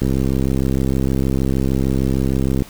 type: click train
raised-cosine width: 3 ms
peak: -6 dBFS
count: 174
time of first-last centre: 0.02-2.622 s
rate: 66.5 Hz
effects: pink hiss -41 dBFS RMS until 2.69 s